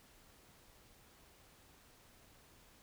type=silence; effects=pink hiss -64 dBFS RMS until 2.82 s

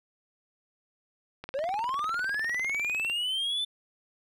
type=click train; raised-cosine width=0.3 ms; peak=-23 dBFS; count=34; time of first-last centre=1.44-3.098 s; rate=19.9 Hz
type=linear sweep; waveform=triangle; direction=up; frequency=511 to 3548 Hz; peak=-26 dBFS; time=1.54-3.65 s; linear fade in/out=10 ms
effects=none

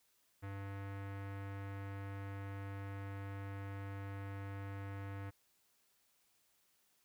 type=tone with low-pass filter; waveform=square; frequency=98.8 Hz; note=G2; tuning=14 cents sharp; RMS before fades=-45 dBFS; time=0.42-5.31 s; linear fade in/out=20 ms; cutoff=1900 Hz; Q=1.8; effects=white hiss -75 dBFS RMS until 7.04 s

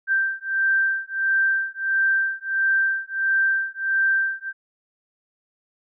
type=beating tone pair; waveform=sine; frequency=1568 / 1569.5 Hz; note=G6 / G6; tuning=0 / +2 cents; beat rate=1.5 Hz; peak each=-22 dBFS; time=0.07-4.53 s; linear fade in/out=50 ms; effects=none

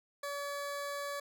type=tone; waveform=20% pulse; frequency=570 Hz; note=C#5; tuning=48 cents sharp; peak=-32 dBFS; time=0.23-1.2 s; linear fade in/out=5 ms; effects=none

